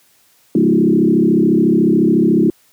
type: tone with frequency modulation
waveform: sine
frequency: 272 Hz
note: C#4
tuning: 33 cents flat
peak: -9 dBFS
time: 0.55-2.5 s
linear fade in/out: 2 ms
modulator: 34 Hz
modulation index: 2.8
effects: white hiss -54 dBFS RMS until 2.72 s + high-pass 80 Hz 12 dB/octave